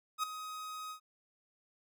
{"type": "tone with ADSR envelope", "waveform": "45% pulse", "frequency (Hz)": 1259, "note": "D#6", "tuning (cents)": 20, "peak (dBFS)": -29, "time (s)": [0.18, 1], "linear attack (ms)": 53, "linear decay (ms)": 6, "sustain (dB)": -12, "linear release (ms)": 92, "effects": []}